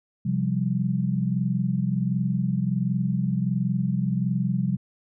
sine chord, C suspended fourth, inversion none, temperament equal, 130.81 / 174.61 / 196 Hz, C3 / F3 / G3, 0 / 0 / 0 cents, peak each -26 dBFS, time 0.25-4.77 s, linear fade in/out 10 ms, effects none

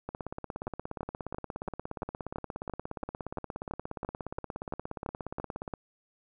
two click trains, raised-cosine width 1 ms, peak -20 / -22 dBFS, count 16 / 96, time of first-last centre 0.67-5.738 / 0.09-5.678 s, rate 2.96 / 17 Hz, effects none

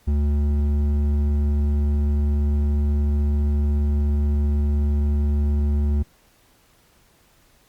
sine tone with hard clipping, 72.8 Hz, D2, 15 cents flat, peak -19 dBFS, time 0.07-6.03 s, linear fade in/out 10 ms, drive 8 dB, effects pink hiss -58 dBFS RMS until 7.68 s + Opus 48 kbps

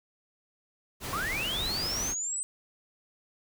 pink noise, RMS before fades -36 dBFS, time 1-2.15 s, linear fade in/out 50 ms
sine linear sweep, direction up, 1056 to 8200 Hz, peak -30 dBFS, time 1.13-2.43 s, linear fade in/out 0 ms
effects none

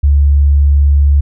sine tone, 71.3 Hz, C#2, 49 cents sharp, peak -5 dBFS, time 0.03-1.21 s, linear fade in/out 10 ms, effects none

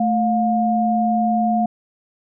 sine tone pair together, 220 / 710.7 Hz, A3 / F5, 0 / +30 cents, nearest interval octave + minor sixth, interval 2030 cents, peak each -18 dBFS, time 0-1.66 s, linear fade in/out 5 ms, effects none

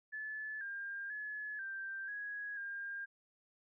sine tone with pitch steps, 1730 / 1603 / 1706 / 1574 / 1663 / 1606 Hz, A6 / G6 / G#6 / G6 / G#6 / G6, -30 / +38 / +46 / +7 / +2 / +41 cents, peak -40 dBFS, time 0.12-3.06 s, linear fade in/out 20 ms, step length 490 ms, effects none

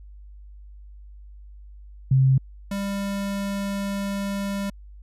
sine / square tone pair in turn, 132.7 / 198.83 Hz, C3 / G3, +25 / +25 cents, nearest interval perfect fifth, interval 700 cents, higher second, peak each -14 / -26 dBFS, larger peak first, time 2.11-2.38 / 2.71-4.7 s, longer second, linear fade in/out 5 ms, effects added 50 Hz sine -41 dBFS peak until 5.02 s + resampled to 32000 Hz

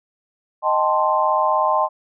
sine chord, A half-diminished seventh, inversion second, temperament equal, 622.3 / 784 / 880 / 1046.5 Hz, Eb5 / G5 / A5 / C6, 0 / 0 / 0 / 0 cents, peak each -21 / -23 / -21 / -19 dBFS, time 0.62-1.89 s, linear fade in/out 50 ms, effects none

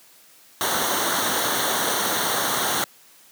pink noise with comb filter, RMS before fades -23 dBFS, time 0.61-2.84 s, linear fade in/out 0 ms, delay 0.4 ms, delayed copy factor -0.75, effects white hiss -52 dBFS RMS until 3.31 s + high-pass 150 Hz 12 dB/octave

